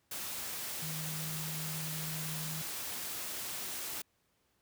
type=tone in noise; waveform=sine; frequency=156.8 Hz; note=D#3; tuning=14 cents sharp; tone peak=-40 dBFS; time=0.82-2.62 s; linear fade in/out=5 ms; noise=white; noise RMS=-40 dBFS; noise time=0.11-4.02 s; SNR=-3 dB; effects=pink hiss -75 dBFS RMS until 4.61 s + high-pass 60 Hz 12 dB/octave